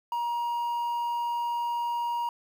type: tone with quantisation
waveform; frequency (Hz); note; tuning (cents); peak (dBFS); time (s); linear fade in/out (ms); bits
triangle; 948; A#5; +29; -25; 0.12-2.29; 2; 9
effects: none